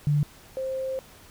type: tone pair in turn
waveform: sine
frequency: 146.83 / 526.6 Hz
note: D3 / C5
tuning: 0 / +11 cents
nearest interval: octave + minor seventh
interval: 2211 cents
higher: second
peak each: -19 / -27 dBFS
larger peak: first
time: 0.07-0.23 / 0.57-0.99 s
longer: second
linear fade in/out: 0 ms
effects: pink hiss -51 dBFS RMS until 1.3 s